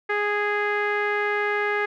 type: tone with low-pass filter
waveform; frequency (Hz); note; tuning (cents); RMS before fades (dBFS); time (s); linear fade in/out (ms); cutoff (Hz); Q
sawtooth; 414.1; G#4; -5; -24; 0.09-1.86; 10; 1900; 5.5
effects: none